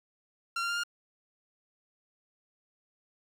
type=tone with pitch steps; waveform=sawtooth; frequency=1372 / 1385.5 / 1399.2 / 1413 Hz; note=F6 / F6 / F6 / F6; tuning=-31 / -14 / +3 / +20 cents; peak=-26 dBFS; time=0.56-0.836 s; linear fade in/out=5 ms; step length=69 ms; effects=low-pass 7000 Hz 12 dB/octave + 9-bit